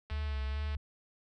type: click train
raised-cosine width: 0.3 ms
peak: -32 dBFS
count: 142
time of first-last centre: 0.1-0.75 s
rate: 217 Hz
type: tone with vibrato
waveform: sine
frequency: 70.4 Hz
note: C#2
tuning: 27 cents sharp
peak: -32 dBFS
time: 0.11-0.77 s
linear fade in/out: 5 ms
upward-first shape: sine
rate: 2.3 Hz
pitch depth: 100 cents each way
effects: none